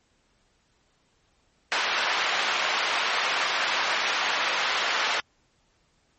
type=band-pass noise; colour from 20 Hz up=pink; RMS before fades=-26 dBFS; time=1.72-5.2 s; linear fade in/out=0 ms; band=970 to 3600 Hz; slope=12 dB/octave; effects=pink hiss -67 dBFS RMS until 6.18 s + MP3 32 kbps